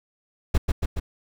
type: noise with echo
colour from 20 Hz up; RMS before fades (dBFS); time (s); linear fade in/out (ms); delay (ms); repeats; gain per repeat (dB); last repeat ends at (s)
brown; -17; 0.54-0.58; 10; 140; 3; -3; 1
effects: none